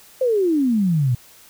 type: exponential sweep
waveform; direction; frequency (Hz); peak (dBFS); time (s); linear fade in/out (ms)
sine; down; 533 to 116.8; -15; 0.21-1.15; 5
effects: white hiss -48 dBFS RMS until 1.49 s